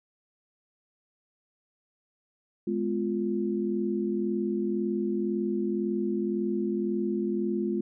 sine chord, F diminished, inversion first, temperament just, 209.5 / 251.4 / 349.2 Hz, Ab3 / Cb4 / F4, +15 / +31 / 0 cents, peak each -29 / -34 / -29 dBFS, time 2.67-7.81 s, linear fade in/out 5 ms, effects none

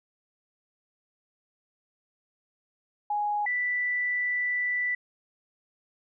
sine tone pair in turn, 830.6 / 1975.5 Hz, G#5 / B6, 0 / 0 cents, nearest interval octave + minor third, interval 1500 cents, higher second, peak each -25 dBFS, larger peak neither, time 3.1-3.46 / 3.46-4.95 s, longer second, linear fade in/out 5 ms, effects none

